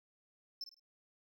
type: tone with echo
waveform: triangle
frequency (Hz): 5300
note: E8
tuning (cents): +9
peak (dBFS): -38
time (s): 0.61-0.64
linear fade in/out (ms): 2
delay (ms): 52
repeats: 3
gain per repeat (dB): -10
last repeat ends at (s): 0.796
effects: none